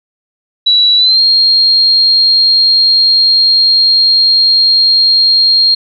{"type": "tone with pitch glide", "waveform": "sine", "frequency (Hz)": [3924, 4230], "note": ["B7", "C8"], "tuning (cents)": [-12, 18], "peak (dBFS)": -5, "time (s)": [0.66, 5.75], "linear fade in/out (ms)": 10, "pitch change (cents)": 130, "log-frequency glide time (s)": [0.97, 1.21], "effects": []}